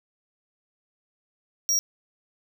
square tone, 5660 Hz, F8, 22 cents sharp, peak -21 dBFS, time 1.69-1.79 s, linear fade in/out 0 ms, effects none

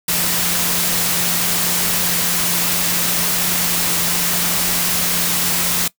sine tone in noise, 174.61 Hz, F3, in tune, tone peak -28 dBFS, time 0.08-5.88 s, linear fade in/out 5 ms, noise white, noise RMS -18 dBFS, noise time 0.08-5.88 s, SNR -13 dB, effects noise-tail reverb RT60 0.1 s tail -20 dB re dry

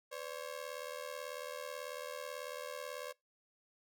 sawtooth ring-modulated tone, 544 Hz, C#5, 33 cents flat, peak -35 dBFS, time 0.11-3.13 s, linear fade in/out 20 ms, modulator 39.1 Hz, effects noise-tail reverb RT60 0.2 s tail -23 dB re dry

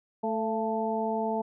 harmonic tone with a mistuned harmonic, 220 Hz, A3, in tune, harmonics 1 / 2 / 3 / 4, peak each -32 / -32 / -32 / -32 dBFS, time 0.23-1.42 s, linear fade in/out 10 ms, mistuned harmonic 3, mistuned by +41 cents, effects none

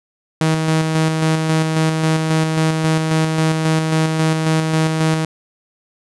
sawtooth tone with tremolo, 158.9 Hz, D#3, 37 cents sharp, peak -9 dBFS, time 0.41-5.25 s, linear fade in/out 2 ms, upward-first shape square, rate 3.7 Hz, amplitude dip 35%, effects resampled to 24000 Hz

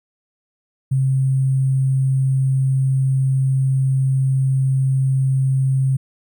sine tone with sample-and-hold, 133.1 Hz, C3, 30 cents sharp, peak -14 dBFS, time 0.91-5.97 s, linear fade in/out 10 ms, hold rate 8820 Hz, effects none

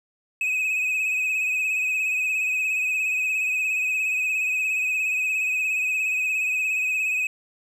triangle tone with vibrato, 2538 Hz, D#7, 34 cents sharp, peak -20 dBFS, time 0.41-7.27 s, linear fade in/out 2 ms, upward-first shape sine, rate 17 Hz, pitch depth 43 cents each way, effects none

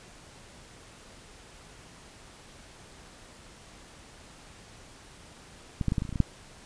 clicks, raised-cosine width 5 ms, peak -16 / -13 / -14 / -14 / -18 / -26 / -25 / -23 / -19 / -8 dBFS, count 10, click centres 5.812 / 5.883 / 5.921 / 5.982 / 6.021 / 6.052 / 6.092 / 6.127 / 6.158 / 6.203 s, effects pink hiss -51 dBFS RMS until 6.65 s + resampled to 22050 Hz

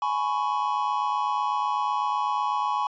triangle tone cluster, 839 / 997 / 1105 Hz, G#5 / B5 / C#6, +17 / +16 / -6 cents, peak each -26 dBFS, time 0.02-2.87 s, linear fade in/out 2 ms, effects resampled to 16000 Hz

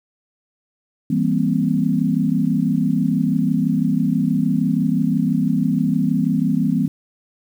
sine chord, C dominant seventh, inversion first, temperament just, 163.52 / 196.22 / 235.5 / 261.6 Hz, E3 / G3 / Bb3 / C4, -14 / +2 / +18 / 0 cents, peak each -21 dBFS, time 1.1-6.88 s, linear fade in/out 5 ms, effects 8-bit

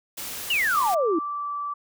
white noise, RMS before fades -34 dBFS, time 0.17-0.95 s, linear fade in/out 10 ms
sine exponential sweep, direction down, 3000 to 303.9 Hz, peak -20 dBFS, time 0.5-1.19 s, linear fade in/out 5 ms
sine tone with pitch glide, 1174.7 to 1160.5 Hz, D6 to D6, 0 to -21 cents, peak -27 dBFS, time 0.74-1.74 s, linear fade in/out 10 ms, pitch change -21 cents, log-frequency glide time 0.94-1.52 s
effects none

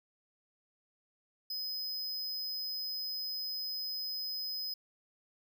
square tone, 5040 Hz, D#8, 21 cents sharp, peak -36 dBFS, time 1.5-4.74 s, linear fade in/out 5 ms, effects none

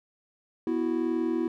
triangle chord, B suspended fourth, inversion none, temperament equal, 246.9 / 329.6 / 370 Hz, B3 / E4 / F#4, 0 / 0 / 0 cents, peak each -29 / -25 / -30 dBFS, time 0.67-1.48 s, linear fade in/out 2 ms, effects none

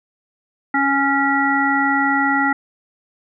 harmonic tone, 277.2 Hz, C#4, in tune, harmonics 1 / 3 / 5 / 7, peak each -20 / -20 / -20 / -20 dBFS, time 0.74-2.53 s, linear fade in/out 5 ms, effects none

